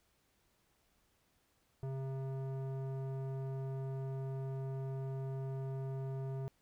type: tone with low-pass filter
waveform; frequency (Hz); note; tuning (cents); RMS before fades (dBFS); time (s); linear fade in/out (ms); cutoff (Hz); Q
square; 133.9; C3; +40; -40; 1.83-6.48; 0; 720; 0.85
effects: pink hiss -75 dBFS RMS until 6.61 s